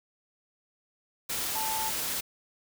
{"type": "tone in noise", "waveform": "sine", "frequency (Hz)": 880, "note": "A5", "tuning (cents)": 0, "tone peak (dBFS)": -32, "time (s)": [1.55, 1.9], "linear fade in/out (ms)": 10, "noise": "white", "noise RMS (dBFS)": -32, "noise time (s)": [1.29, 2.21], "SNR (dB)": -3, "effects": []}